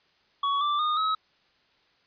square tone with pitch steps, 1123 / 1173.4 / 1226.1 / 1281.1 Hz, C#6 / D6 / D#6 / E6, +22 / -2 / -26 / -50 cents, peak -24 dBFS, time 0.43-1.15 s, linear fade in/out 5 ms, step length 180 ms, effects white hiss -65 dBFS RMS until 2.06 s + resampled to 11025 Hz

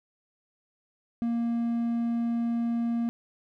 triangle tone, 233.8 Hz, A#3, 5 cents sharp, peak -23 dBFS, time 1.22-3.09 s, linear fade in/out 0 ms, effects none

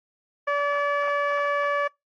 15% pulse tone with low-pass filter, 575 Hz, D5, 37 cents flat, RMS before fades -24 dBFS, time 0.47-1.88 s, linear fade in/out 10 ms, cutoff 1600 Hz, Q 1.1, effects noise-tail reverb RT60 0.2 s tail -26 dB re dry + AAC 48 kbps

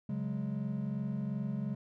triangle chord, C# suspended fourth, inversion none, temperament equal, 138.59 / 185 / 207.7 Hz, C#3 / F#3 / G#3, 0 / 0 / 0 cents, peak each -35 / -37 / -34 dBFS, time 0.09-1.75 s, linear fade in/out 5 ms, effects tanh soft clip ceiling -22 dBFS

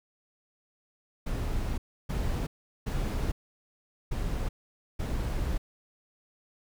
brown noise bursts at uneven times, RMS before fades -30 dBFS, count 5, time 1.26-1.78 / 2.09-2.47 / 2.86-3.32 / 4.11-4.49 / 4.99-5.58 s, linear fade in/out 10 ms, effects none

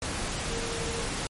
sine tone in noise, 462.4 Hz, A#4, 14 cents flat, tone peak -36 dBFS, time 0.5-1.06 s, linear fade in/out 2 ms, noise pink, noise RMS -32 dBFS, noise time 0.02-1.27 s, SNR -7 dB, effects MP3 48 kbps

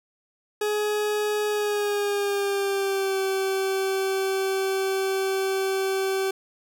40% pulse tone with pitch glide, 420 to 385.1 Hz, G#4 to G4, +19 to -31 cents, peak -22 dBFS, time 0.61-6.31 s, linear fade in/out 5 ms, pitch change -150 cents, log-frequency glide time 1.48-3.19 s, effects none

